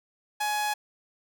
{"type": "tone with amplitude modulation", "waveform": "sawtooth", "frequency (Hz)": 840, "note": "G#5", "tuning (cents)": 19, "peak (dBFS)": -21, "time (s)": [0.4, 0.74], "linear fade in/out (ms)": 10, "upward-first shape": "sine", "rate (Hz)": 240, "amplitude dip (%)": 25, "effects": []}